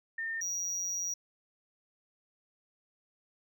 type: tone pair in turn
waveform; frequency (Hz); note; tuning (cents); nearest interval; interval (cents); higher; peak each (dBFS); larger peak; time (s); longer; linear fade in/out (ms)
sine / triangle; 1814 / 5759; A#6 / F#8; -48 / -48; octave + minor sixth; 2000; second; -33 / -31; second; 0.18-0.41 / 0.41-1.14; second; 5
effects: none